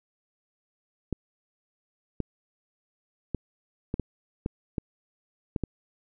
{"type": "clicks", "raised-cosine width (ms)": 3, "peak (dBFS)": -15, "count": 9, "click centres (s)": [1.127, 2.203, 3.347, 3.941, 3.997, 4.461, 4.782, 5.562, 5.637], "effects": []}